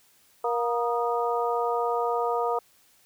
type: harmonic tone with a mistuned harmonic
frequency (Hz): 236.5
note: A#3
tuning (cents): +25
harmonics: 2 / 3 / 4 / 5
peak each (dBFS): -27 / -29 / -30 / -31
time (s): 0.44-2.59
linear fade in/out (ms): 5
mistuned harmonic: 5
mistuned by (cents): +73
effects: white hiss -61 dBFS RMS until 3.05 s

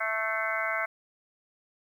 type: harmonic tone with a mistuned harmonic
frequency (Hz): 220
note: A3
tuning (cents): 0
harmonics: 3 / 4 / 5 / 6 / 7 / 8 / 9 / 10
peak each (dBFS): -34 / -42 / -37 / -35 / -33 / -42 / -33 / -37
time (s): 0-0.86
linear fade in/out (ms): 10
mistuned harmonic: 9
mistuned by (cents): +57
effects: 10-bit

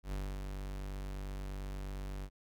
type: tone with ADSR envelope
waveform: 45% pulse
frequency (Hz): 48.49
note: G1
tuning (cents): -18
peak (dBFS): -35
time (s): 0.03-2.3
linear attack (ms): 93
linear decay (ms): 250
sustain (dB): -4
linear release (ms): 64
effects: none

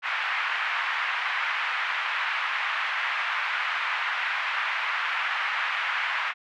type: band-pass noise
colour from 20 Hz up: white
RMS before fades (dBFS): -28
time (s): 0.02-6.34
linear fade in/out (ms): 50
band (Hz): 970 to 2400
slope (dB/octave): 24
effects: none

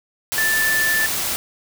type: tone in noise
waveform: sine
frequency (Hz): 1760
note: A6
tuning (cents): 0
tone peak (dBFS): -17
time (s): 0.38-1.06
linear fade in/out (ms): 0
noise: white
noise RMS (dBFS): -23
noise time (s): 0.32-1.36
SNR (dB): +3
effects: none

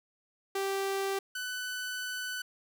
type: tone pair in turn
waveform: sawtooth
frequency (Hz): 390.8 / 1497.8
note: G4 / F#6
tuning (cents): -5 / +21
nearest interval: octave + major seventh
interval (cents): 2326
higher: second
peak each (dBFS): -26 / -31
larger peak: first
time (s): 0.55-1.19 / 1.35-2.42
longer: second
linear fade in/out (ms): 5
effects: none

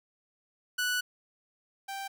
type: tone pair in turn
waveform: sawtooth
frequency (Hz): 1480 / 784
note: F#6 / G5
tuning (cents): 0 / 0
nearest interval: major seventh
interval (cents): 1100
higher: first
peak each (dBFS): -24 / -32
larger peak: first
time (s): 0.78-1.01 / 1.88-2.08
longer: first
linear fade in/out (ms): 10
effects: none

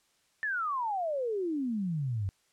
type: exponential sweep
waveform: sine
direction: down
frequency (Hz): 1800 to 92.5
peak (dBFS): -29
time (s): 0.43-2.29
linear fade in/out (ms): 0
effects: white hiss -70 dBFS RMS until 2.52 s + low-pass 9000 Hz 12 dB/octave

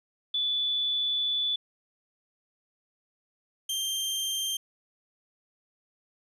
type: tone pair in turn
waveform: sine / sawtooth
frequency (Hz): 3468 / 3163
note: A7 / G7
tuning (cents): -26 / +15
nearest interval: major second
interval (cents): 159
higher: first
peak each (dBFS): -25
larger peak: neither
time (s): 0.34-1.56 / 3.69-4.57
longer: first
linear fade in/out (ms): 5
effects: resampled to 32000 Hz + 11-bit

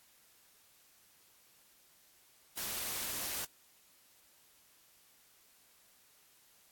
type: noise with amplitude modulation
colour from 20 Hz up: white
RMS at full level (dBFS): -37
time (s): 2.57-3.45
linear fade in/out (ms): 5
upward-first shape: sine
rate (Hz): 218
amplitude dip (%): 30
effects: white hiss -65 dBFS RMS until 6.71 s + AAC 64 kbps

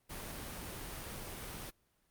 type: noise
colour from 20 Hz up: pink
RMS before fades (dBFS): -44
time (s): 0.09-1.71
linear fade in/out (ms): 20
effects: pink hiss -75 dBFS RMS until 2.1 s + Opus 32 kbps

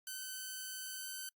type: tone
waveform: 5% pulse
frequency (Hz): 1524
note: G6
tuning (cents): -49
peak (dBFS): -31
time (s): 0.07-1.29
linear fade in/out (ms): 2
effects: noise-tail reverb RT60 0.1 s tail -25 dB re dry + Opus 48 kbps

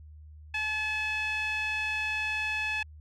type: tone with band-pass filter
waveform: sawtooth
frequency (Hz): 859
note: A5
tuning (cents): -42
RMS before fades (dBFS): -31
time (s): 0.54-2.83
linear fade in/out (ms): 5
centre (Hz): 2300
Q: 7.3
effects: added 76 Hz sine -46 dBFS peak until 3 s

